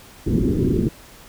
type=low-pass noise; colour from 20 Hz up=white; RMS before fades=-19 dBFS; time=0.26-0.89 s; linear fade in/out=10 ms; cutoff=380 Hz; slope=48 dB/octave; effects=pink hiss -45 dBFS RMS until 1.28 s